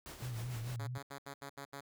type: noise with tremolo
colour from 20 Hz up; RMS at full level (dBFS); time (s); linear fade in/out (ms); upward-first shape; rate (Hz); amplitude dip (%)
pink; -47; 0.06-0.76; 0; triangle; 6.6; 60
type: tone with vibrato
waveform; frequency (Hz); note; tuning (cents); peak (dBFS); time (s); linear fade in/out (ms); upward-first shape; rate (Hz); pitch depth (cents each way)
sine; 118.9; A#2; +35; -38; 0.22-0.98; 5; sine; 4.6; 100
type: tone bursts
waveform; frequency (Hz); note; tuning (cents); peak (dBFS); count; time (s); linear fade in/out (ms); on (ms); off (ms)
5% pulse; 139.8; C#3; +15; -33; 7; 0.79-1.809; 10; 83; 73
effects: none